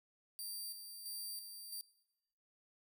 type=tone with tremolo; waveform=10% pulse; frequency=4699 Hz; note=D8; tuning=in tune; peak=-36 dBFS; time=0.39-1.81 s; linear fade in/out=0 ms; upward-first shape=square; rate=1.5 Hz; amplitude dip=50%; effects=noise-tail reverb RT60 0.9 s tail -19 dB re dry